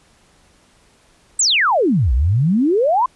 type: exponential two-way sweep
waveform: sine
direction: down then up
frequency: 8372 to 56.2 to 1063 Hz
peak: -12 dBFS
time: 1.39-3.06 s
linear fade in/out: 5 ms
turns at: 2.13 s
effects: pink hiss -54 dBFS RMS until 3.15 s + resampled to 24000 Hz